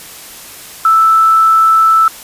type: tone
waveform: sine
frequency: 1318.5 Hz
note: E6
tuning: in tune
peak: -5 dBFS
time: 0.85-2.08 s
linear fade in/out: 2 ms
effects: white hiss -32 dBFS RMS until 2.23 s + resampled to 32000 Hz